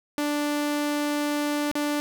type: tone with dropouts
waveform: sawtooth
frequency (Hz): 293.7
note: D4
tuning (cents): 0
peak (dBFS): -20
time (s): 0.18-2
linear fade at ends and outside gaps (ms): 0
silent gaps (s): 1.714-1.754
effects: none